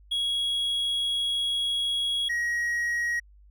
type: tone pair in turn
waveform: triangle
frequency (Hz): 3322 / 1895.6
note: G#7 / A#6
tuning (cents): 0 / +28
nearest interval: minor seventh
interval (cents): 972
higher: first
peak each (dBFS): -23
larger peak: neither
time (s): 0.11-2.29 / 2.29-3.2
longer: first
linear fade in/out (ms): 10
effects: added 50 Hz sine -51 dBFS peak until 3.5 s